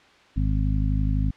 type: harmonic tone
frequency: 51.91 Hz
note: G#1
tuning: in tune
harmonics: 1 / 2 / 3 / 4 / 5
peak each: -22 / -26 / -29 / -34 / -31 dBFS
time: 0.36-1.31 s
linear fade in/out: 10 ms
effects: white hiss -53 dBFS RMS until 1.36 s + low-pass 3000 Hz 12 dB/octave